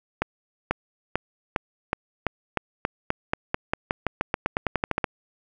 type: accelerating click train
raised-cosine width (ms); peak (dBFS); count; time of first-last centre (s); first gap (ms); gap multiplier
0.5; -7; 24; 0.22-5.042; 490; 0.91
effects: none